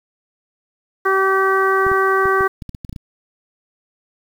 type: harmonic tone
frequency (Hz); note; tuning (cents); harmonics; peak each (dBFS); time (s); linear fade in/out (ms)
384.8; G4; -32; 1 / 2 / 3 / 4 / 5; -17 / -25 / -17 / -20 / -26; 1.05-2.48; 10
type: clicks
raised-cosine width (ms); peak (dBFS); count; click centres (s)
5; -18; 11; 1.866 / 1.916 / 2.256 / 2.408 / 2.622 / 2.693 / 2.748 / 2.848 / 2.894 / 2.928 / 2.962
effects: 7-bit